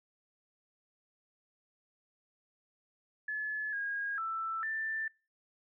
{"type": "tone with pitch steps", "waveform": "sine", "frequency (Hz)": [1717, 1634, 1327, 1774], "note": ["A6", "G#6", "E6", "A6"], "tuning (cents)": [-43, -29, 11, 14], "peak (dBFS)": -33, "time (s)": [3.28, 5.08], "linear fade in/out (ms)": 5, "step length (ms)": 450, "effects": ["noise-tail reverb RT60 0.4 s tail -26 dB re dry"]}